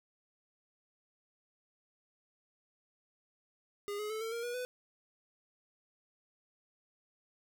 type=tone with pitch steps; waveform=square; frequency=408.1 / 422 / 436.4 / 451.2 / 466.6 / 482.5 / 499 Hz; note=G#4 / G#4 / A4 / A4 / A#4 / B4 / B4; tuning=-30 / +28 / -14 / +44 / +2 / -40 / +18 cents; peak=-37 dBFS; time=3.88-4.65 s; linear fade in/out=0 ms; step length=110 ms; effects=none